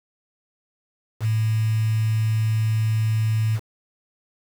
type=tone with quantisation; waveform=sine; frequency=110 Hz; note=A2; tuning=in tune; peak=-18 dBFS; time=1.2-3.6 s; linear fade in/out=50 ms; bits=6; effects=none